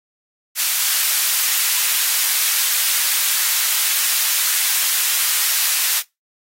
white high-pass noise, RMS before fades -18 dBFS, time 0.55-6.03 s, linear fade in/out 50 ms, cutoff 1500 Hz, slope 12 dB/octave, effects noise-tail reverb RT60 0.2 s tail -22 dB re dry + AAC 48 kbps

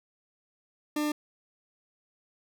40% pulse tone, 299.1 Hz, D4, 32 cents sharp, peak -26 dBFS, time 0.96-1.12 s, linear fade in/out 5 ms, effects none

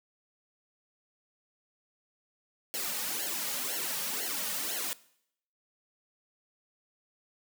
white noise with flanger, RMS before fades -34 dBFS, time 2.74-4.93 s, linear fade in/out 0 ms, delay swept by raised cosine 0.81 to 3.01 ms, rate 2 Hz, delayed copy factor -0.9, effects noise-tail reverb RT60 0.7 s tail -20 dB re dry + high-pass 200 Hz 12 dB/octave

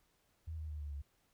sine tone with pitch steps, 80.4 / 77.89 / 75.45 / 73.09 / 70.81 Hz, E2 / D#2 / D2 / D2 / C#2, -43 / +2 / +47 / -8 / +37 cents, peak -40 dBFS, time 0.47-1.02 s, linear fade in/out 10 ms, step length 110 ms, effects pink hiss -75 dBFS RMS until 1.33 s

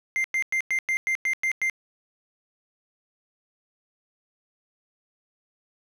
triangle tone bursts, 2093 Hz, C7, in tune, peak -20 dBFS, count 9, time 0.16-1.698 s, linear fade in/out 0 ms, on 82 ms, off 100 ms, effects none

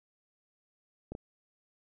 clicks, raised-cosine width 2 ms, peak -26 dBFS, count 2, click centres 1.12 / 1.151 s, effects none

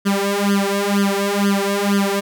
sawtooth tone with flanger, 200 Hz, G3, 35 cents sharp, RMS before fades -18 dBFS, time 0.05-2.21 s, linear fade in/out 20 ms, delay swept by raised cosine 0.62 to 3.22 ms, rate 2.1 Hz, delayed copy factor +1, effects none

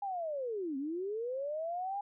sine linear two-way sweep, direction down then up, 820 to 261.6 to 820 Hz, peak -34 dBFS, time 0.02-2.01 s, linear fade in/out 5 ms, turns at 0.77 s, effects none

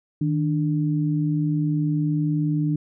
sine tone pair together, 155.56 / 295 Hz, D#3 / D4, 0 / +8 cents, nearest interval major seventh, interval 1108 cents, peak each -21 / -24 dBFS, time 0.21-2.76 s, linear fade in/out 5 ms, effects none

